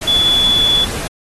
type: tone in noise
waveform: sine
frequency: 3434 Hz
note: A7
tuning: 43 cents flat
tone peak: -10 dBFS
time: 0.07-0.85 s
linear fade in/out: 10 ms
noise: pink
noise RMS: -24 dBFS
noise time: 0.01-1.08 s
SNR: +11 dB
effects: AAC 32 kbps